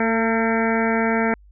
harmonic tone with a mistuned harmonic, 226.4 Hz, A3, 50 cents sharp, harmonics 1 / 2 / 3 / 4 / 6 / 7 / 8 / 9 / 10, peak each -21 / -24 / -26 / -27 / -29 / -29 / -30 / -31 / -31 dBFS, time 0-1.34 s, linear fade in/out 2 ms, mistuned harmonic 2, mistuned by -16 cents, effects added 50 Hz sine -46 dBFS peak until 1.51 s

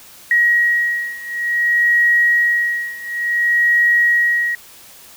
sine beating tone pair, 1899 / 1899.56 Hz, A#6 / A#6, +32 / +32 cents, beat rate 0.56 Hz, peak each -15 / -17 dBFS, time 0.31-4.55 s, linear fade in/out 2 ms, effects white hiss -42 dBFS RMS until 5.16 s

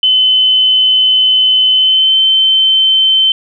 sine tone with pitch glide, 3040 to 3086 Hz, F#7 to G7, +46 to -28 cents, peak -6 dBFS, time 0.03-3.32 s, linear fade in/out 2 ms, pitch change +26 cents, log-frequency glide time 1.73-2.18 s, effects none

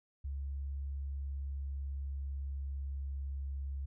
sine tone with pitch glide, 69.3 to 68.74 Hz, C#2 to C#2, 0 to -14 cents, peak -36 dBFS, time 0.24-3.86 s, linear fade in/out 10 ms, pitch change -14 cents, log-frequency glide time 0.65-3.24 s, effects none

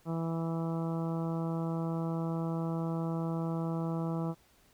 harmonic tone, 164.7 Hz, E3, 1 cent flat, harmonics 1 / 2 / 3 / 4 / 5 / 6 / 7 / 8, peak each -32 / -38 / -42 / -44 / -46 / -48 / -49 / -50 dBFS, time 0.05-4.35 s, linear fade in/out 50 ms, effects pink hiss -65 dBFS RMS until 4.73 s

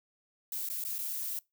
violet noise with dropouts, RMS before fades -36 dBFS, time 0.52-1.39 s, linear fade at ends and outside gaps 2 ms, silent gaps 0.689-0.699 / 0.84-0.849 / 0.984-0.988 s, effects noise-tail reverb RT60 0.2 s tail -23 dB re dry

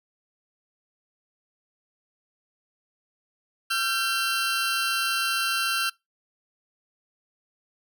20% pulse tone pair together, 1363.3 / 1563 Hz, F6 / G6, -42 / -6 cents, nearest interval major second, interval 236 cents, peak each -20 / -23 dBFS, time 3.7-5.9 s, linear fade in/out 10 ms, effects noise-tail reverb RT60 0.2 s tail -24 dB re dry

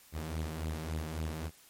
sawtooth tone with flanger, 79 Hz, D#2, 27 cents sharp, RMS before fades -37 dBFS, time 0.12-1.51 s, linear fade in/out 50 ms, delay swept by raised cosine 0.25 to 5.85 ms, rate 3.6 Hz, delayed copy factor +0.6, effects white hiss -59 dBFS RMS until 1.69 s + MP3 64 kbps

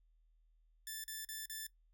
5% pulse tone bursts, 1760 Hz, A6, in tune, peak -32 dBFS, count 4, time 0.87-1.667 s, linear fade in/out 2 ms, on 170 ms, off 39 ms, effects noise-tail reverb RT60 0.1 s tail -18 dB re dry + added 40 Hz sine -67 dBFS peak until 1.93 s

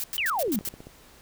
blue noise bursts, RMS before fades -31 dBFS, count 6, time 0-0.688 s, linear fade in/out 0 ms, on 38 ms, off 92 ms
sine exponential sweep, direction down, 3136 to 184.6 Hz, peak -24 dBFS, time 0.18-0.59 s, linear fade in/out 0 ms
click train, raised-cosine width 2 ms, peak -29 dBFS, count 7, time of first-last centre 0.48-0.87 s, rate 15.4 Hz
effects pink hiss -53 dBFS RMS until 1.21 s

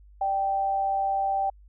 sine tone pair together, 596.9 / 781 Hz, D5 / G5, +28 / -7 cents, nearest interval perfect fourth, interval 465 cents, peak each -34 / -23 dBFS, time 0.21-1.5 s, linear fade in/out 5 ms, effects added 50 Hz sine -49 dBFS peak until 1.68 s

